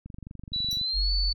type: click train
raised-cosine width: 5 ms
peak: -28 dBFS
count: 19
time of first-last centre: 0.06-0.813 s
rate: 23.9 Hz
type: tone with pitch glide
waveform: sine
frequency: 3944 to 4478 Hz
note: B7 to C#8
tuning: -3 to +17 cents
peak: -26 dBFS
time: 0.53-1.33 s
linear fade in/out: 5 ms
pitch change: +220 cents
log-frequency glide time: 0.78-1.11 s
type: tone with exponential decay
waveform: sawtooth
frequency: 5760 Hz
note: F#8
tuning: 47 cents flat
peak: -28 dBFS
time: 0.71-0.83 s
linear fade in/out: 2 ms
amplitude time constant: 24 ms
type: tone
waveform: sine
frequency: 45.88 Hz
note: F#1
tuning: 14 cents flat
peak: -24 dBFS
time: 0.93-1.34 s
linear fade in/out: 50 ms
effects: none